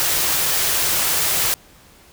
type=band-stop noise; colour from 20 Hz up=white; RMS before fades=-19 dBFS; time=0-1.54 s; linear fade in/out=0 ms; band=200 to 290 Hz; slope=96 dB/octave; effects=pink hiss -49 dBFS RMS until 2.12 s